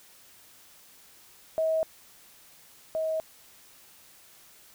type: tone pair in turn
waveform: sine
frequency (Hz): 640 / 636.5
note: D#5 / D#5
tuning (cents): +49 / +39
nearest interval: unison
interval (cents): 10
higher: first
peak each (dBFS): -23 / -26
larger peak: first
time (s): 1.58-1.83 / 2.95-3.2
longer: neither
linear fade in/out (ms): 0
effects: white hiss -55 dBFS RMS until 4.74 s